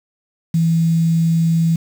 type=tone with quantisation; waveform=sine; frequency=164.81 Hz; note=E3; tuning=in tune; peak=-12 dBFS; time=0.54-1.76 s; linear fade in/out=5 ms; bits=6; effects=none